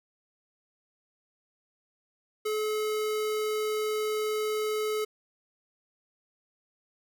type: tone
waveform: square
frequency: 428.8 Hz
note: A4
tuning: 45 cents flat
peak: -28 dBFS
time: 2.45-5.05 s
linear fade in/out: 10 ms
effects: none